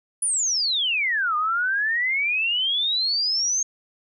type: exponential two-way sweep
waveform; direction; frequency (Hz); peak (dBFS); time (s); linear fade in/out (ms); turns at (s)
sine; down then up; 10100 to 1202 to 6490; -20; 0.22-3.63; 5; 1.36
effects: none